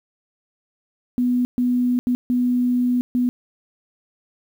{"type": "tone bursts at uneven times", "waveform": "sine", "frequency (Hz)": 246.9, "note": "B3", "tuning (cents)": 0, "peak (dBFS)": -16, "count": 5, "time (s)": [[1.18, 1.45], [1.58, 1.99], [2.07, 2.15], [2.3, 3.01], [3.15, 3.29]], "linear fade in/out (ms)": 0, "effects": ["8-bit"]}